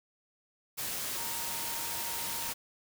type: tone in noise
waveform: sine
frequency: 928 Hz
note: A#5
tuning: 8 cents flat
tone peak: -44 dBFS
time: 1.16-2.52 s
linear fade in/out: 20 ms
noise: white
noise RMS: -36 dBFS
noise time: 0.77-2.54 s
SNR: -11 dB
effects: none